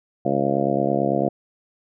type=harmonic tone; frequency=69 Hz; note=C#2; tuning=7 cents flat; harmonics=2 / 3 / 4 / 5 / 6 / 7 / 8 / 9 / 10; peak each=-29 / -26 / -27 / -26 / -31 / -28 / -26 / -29 / -25 dBFS; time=0.25-1.29 s; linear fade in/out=5 ms; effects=none